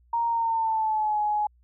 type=tone with pitch glide; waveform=sine; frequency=932.3 to 840.2 Hz; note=A#5 to G#5; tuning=0 to +20 cents; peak=-22 dBFS; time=0.13-1.47 s; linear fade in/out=5 ms; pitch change=-180 cents; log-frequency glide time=0.28-1.2 s; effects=added 60 Hz sine -57 dBFS peak until 1.63 s